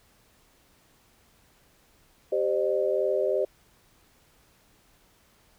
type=chord; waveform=sine; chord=C minor; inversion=second; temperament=equal with one note detuned; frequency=392 / 523.3 / 606.3 Hz; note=G4 / C5 / Eb5; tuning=0 / 0 / -45 cents; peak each=-27 dBFS; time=2.32-3.45 s; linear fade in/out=5 ms; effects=pink hiss -62 dBFS RMS until 5.58 s